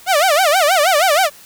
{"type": "tone with vibrato", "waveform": "sawtooth", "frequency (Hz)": 670, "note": "E5", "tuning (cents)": 28, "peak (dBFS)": -7, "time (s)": [0.06, 1.3], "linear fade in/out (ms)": 50, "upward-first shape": "sine", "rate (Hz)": 6.3, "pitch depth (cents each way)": 260, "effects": ["white hiss -42 dBFS RMS until 1.45 s"]}